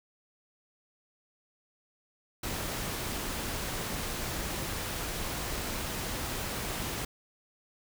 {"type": "noise", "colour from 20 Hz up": "pink", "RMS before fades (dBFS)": -35, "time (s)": [2.43, 7.05], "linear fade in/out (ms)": 5, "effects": []}